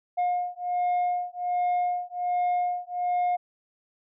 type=beating tone pair; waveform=sine; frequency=714 / 715.3 Hz; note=F5 / F5; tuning=+38 / +41 cents; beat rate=1.3 Hz; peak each=-25 dBFS; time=0.17-3.37 s; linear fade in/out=20 ms; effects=tanh soft clip ceiling -21 dBFS